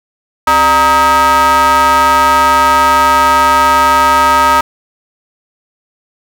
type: ring-modulated tone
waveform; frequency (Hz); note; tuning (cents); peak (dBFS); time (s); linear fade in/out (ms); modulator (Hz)
square; 167.3; E3; +26; -4; 0.47-4.61; 5; 1100
effects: none